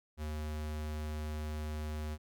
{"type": "tone", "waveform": "square", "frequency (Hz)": 76.3, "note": "D#2", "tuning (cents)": -33, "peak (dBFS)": -37, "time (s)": [0.17, 2.18], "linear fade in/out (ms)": 50, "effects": []}